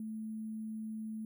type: tone with sample-and-hold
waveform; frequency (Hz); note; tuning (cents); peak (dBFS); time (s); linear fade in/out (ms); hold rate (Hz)
sine; 218.4; A3; -13; -38; 0-1.25; 2; 11025
effects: none